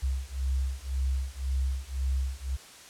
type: beating tone pair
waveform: sine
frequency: 65.41 / 67.31 Hz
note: C2 / C2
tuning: 0 / +50 cents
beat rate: 1.9 Hz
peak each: -30 dBFS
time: 0.02-2.57 s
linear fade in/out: 20 ms
effects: white hiss -49 dBFS RMS until 2.89 s + low-pass 9000 Hz 12 dB/octave